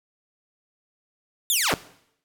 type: linear sweep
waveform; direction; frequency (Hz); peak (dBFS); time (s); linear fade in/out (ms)
10% pulse; down; 3720 to 65; -12; 1.5-1.74; 0
effects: noise-tail reverb RT60 0.7 s tail -18 dB re dry